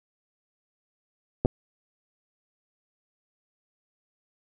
clicks, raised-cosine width 2 ms, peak -9 / -9 dBFS, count 2, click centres 1.45 / 1.458 s, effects none

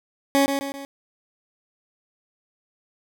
20% pulse tone with echo, 277.2 Hz, C#4, in tune, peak -11 dBFS, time 0.35-0.46 s, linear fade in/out 0 ms, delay 130 ms, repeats 3, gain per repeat -6 dB, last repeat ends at 0.85 s, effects none

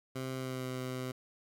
15% pulse tone with pitch glide, 130.81 to 128.27 Hz, C3 to C3, 0 to -34 cents, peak -30 dBFS, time 0.15-1.12 s, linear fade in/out 10 ms, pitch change -34 cents, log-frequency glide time 0.36-0.67 s, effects none

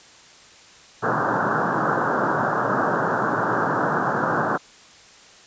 white band-pass noise, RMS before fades -22 dBFS, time 1.02-4.58 s, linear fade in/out 20 ms, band 110 to 1600 Hz, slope 96 dB/octave, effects white hiss -48 dBFS RMS until 5.46 s + resampled to 16000 Hz

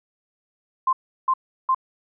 sine tone bursts, 1046.5 Hz, C6, in tune, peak -16 dBFS, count 3, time 0.87-1.747 s, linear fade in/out 5 ms, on 59 ms, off 350 ms, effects none

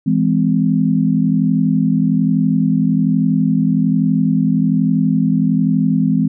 sine chord, E augmented, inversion none, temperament just, 164.81 / 206 / 257.5 Hz, E3 / G#3 / B#3, 0 / -14 / -28 cents, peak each -16 dBFS, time 0.06-6.28 s, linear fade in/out 10 ms, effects none

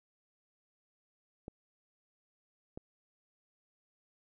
clicks, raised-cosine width 2 ms, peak -29 dBFS, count 2, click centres 1.481 / 2.775 s, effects none

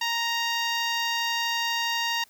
10% pulse tone with notch filter, 932.3 Hz, A#5, in tune, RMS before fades -27 dBFS, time 0.01-2.24 s, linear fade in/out 5 ms, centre 11000 Hz, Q 0.6, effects white hiss -59 dBFS RMS until 2.29 s

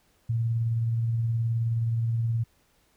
sine tone with tremolo, 115.1 Hz, A#2, 22 cents flat, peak -22 dBFS, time 0.29-2.44 s, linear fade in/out 10 ms, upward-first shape sine, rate 19 Hz, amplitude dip 25%, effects pink hiss -66 dBFS RMS until 2.96 s

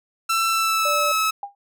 sawtooth tone with pitch glide, 1338 to 1294.7 Hz, E6 to E6, +25 to -32 cents, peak -15 dBFS, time 0.29-1.31 s, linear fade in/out 10 ms, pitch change -57 cents, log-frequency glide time 0.48-1.03 s
sine tone, 587.3 Hz, D5, in tune, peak -24 dBFS, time 0.85-1.12 s, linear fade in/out 5 ms
sine tone with exponential decay, 805 Hz, G5, 46 cents sharp, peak -23 dBFS, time 1.43-1.55 s, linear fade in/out 2 ms, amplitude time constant 25 ms
effects none

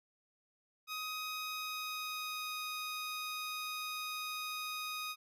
15% pulse tone with pitch glide, 1256 to 1246.6 Hz, D#6 to D#6, +16 to +3 cents, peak -32 dBFS, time 0.87-5.16 s, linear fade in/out 50 ms, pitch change -13 cents, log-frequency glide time 1.57-2.6 s, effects none

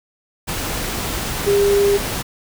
sine tone in noise, 402.4 Hz, G4, 45 cents sharp, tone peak -12 dBFS, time 1.46-1.98 s, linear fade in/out 20 ms, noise pink, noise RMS -24 dBFS, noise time 0.47-2.23 s, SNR +9 dB, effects none

